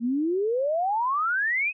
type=exponential sweep; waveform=sine; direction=up; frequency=225.2 to 2587 Hz; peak=-22 dBFS; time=0-1.73 s; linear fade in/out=50 ms; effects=none